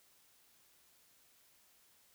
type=silence; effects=white hiss -68 dBFS RMS until 2.14 s